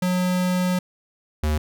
square tone pair in turn, 181.6 / 76.17 Hz, F#3 / D#2, -32 / -36 cents, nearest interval octave + minor third, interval 1504 cents, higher first, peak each -20 dBFS, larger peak neither, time 0.02-0.79 / 1.43-1.58 s, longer first, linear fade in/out 5 ms, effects none

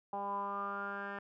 10% pulse tone with low-pass filter sweep, 200 Hz, G3, 35 cents sharp, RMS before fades -39 dBFS, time 0.13-1.19 s, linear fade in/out 2 ms, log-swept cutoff 860 to 1800 Hz, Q 7.6, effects none

